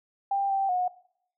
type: tone with pitch steps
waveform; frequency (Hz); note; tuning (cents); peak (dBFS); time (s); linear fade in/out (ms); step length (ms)
sine; 792 / 781 / 726; G5 / G5 / F#5; +18 / -7 / -33; -23; 0.31-0.88; 5; 190
effects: noise-tail reverb RT60 0.7 s tail -19 dB re dry